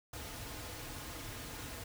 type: noise with comb filter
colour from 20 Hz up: pink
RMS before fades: -45 dBFS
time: 0.13-1.84 s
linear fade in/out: 5 ms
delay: 5.2 ms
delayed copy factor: -0.55
effects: none